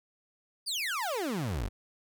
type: exponential sweep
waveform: 30% pulse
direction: down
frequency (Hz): 4978 to 41.2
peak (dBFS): -28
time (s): 0.66-1.69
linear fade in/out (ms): 20
type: noise with exponential decay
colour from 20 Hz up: violet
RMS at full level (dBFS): -45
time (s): 1.03-1.59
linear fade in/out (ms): 0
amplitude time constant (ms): 120
effects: none

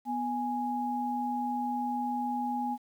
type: tone pair together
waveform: sine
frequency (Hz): 246.7 / 830.6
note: B3 / G#5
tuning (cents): -2 / 0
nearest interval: octave + major sixth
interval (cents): 2102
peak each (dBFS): -33 / -31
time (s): 0.05-2.78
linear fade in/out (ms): 50
effects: 10-bit

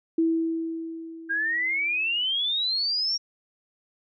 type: tone with exponential decay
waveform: sine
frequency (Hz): 327.4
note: E4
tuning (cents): -12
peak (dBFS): -18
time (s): 0.18-2.25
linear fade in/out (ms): 5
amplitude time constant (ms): 450
type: exponential sweep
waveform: sine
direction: up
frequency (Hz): 1594 to 5640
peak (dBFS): -23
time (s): 1.29-3.18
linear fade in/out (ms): 20
effects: none

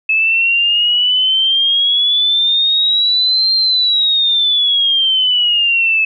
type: exponential two-way sweep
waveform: sine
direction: up then down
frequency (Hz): 2596 to 4186 to 2596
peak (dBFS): -10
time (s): 0.09-6.05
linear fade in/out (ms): 5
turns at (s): 3.54
effects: none

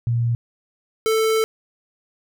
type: tone pair in turn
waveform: sine / square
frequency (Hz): 117.9 / 441.8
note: A#2 / A4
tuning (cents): +20 / +7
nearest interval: octave + major seventh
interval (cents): 2287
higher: second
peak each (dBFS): -17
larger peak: neither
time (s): 0.07-0.35 / 1.06-1.44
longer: second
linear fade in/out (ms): 0
effects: none

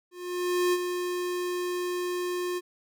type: tone with ADSR envelope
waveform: square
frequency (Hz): 357.2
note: F4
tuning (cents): +39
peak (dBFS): -22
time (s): 0.11-2.61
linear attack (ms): 620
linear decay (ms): 43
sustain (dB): -7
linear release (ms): 37
effects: none

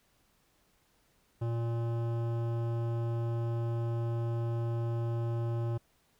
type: tone with hard clipping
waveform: sine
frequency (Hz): 116.54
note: A#2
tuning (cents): 0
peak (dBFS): -32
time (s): 1.41-5.78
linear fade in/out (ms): 10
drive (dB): 15
effects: pink hiss -70 dBFS RMS until 6.19 s

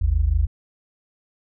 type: tone pair together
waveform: sine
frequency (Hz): 52.6 / 78.2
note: G#1 / D#2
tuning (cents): +23 / +9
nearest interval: perfect fifth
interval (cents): 686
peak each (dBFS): -19 / -19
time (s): 0.01-0.47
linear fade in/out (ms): 10
effects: none

